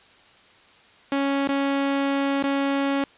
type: tone with dropouts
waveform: sawtooth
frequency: 277.2 Hz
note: C#4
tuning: in tune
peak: -17 dBFS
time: 1.12-3.04 s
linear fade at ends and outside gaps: 2 ms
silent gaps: 1.475-1.489 / 2.426-2.438 s
effects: white hiss -53 dBFS RMS until 3.17 s + resampled to 8000 Hz